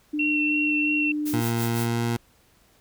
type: tone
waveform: sine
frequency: 299.2 Hz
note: D4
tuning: 32 cents sharp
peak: -24 dBFS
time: 0.13-1.41 s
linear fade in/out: 10 ms
type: tone with vibrato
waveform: sine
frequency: 2718 Hz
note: F7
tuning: 48 cents flat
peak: -22 dBFS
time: 0.19-1.12 s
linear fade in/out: 5 ms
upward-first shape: sine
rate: 3 Hz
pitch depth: 11 cents each way
type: noise with tremolo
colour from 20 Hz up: blue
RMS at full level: -33 dBFS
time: 1.25-1.88 s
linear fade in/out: 20 ms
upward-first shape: sine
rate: 5.9 Hz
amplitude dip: 80%
type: tone with pitch glide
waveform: 20% pulse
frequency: 116.54 to 117.62 Hz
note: A#2 to A#2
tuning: 0 to +16 cents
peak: -18 dBFS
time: 1.33-2.17 s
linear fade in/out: 10 ms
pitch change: +16 cents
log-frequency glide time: 1.76-2.06 s
effects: pink hiss -60 dBFS RMS until 2.8 s